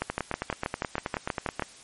two click trains, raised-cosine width 0.5 ms, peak -13 / -12 dBFS, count 15 / 11, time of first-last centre 0.1-1.596 / 0.02-1.623 s, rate 9.36 / 6.24 Hz, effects white hiss -50 dBFS RMS until 1.83 s + MP3 48 kbps

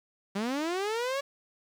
sawtooth linear sweep, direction up, 190.4 to 567 Hz, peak -25 dBFS, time 0.35-1.21 s, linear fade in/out 10 ms, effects low-pass 7000 Hz 12 dB/octave + 9-bit

